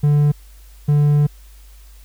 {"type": "tone bursts at uneven times", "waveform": "triangle", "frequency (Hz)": 146.83, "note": "D3", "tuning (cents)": 0, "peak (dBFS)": -9, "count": 2, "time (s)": [[0.03, 0.32], [0.88, 1.27]], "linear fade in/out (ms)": 10, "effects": ["added 50 Hz sine -40 dBFS peak until 2.04 s", "white hiss -52 dBFS RMS until 2.04 s"]}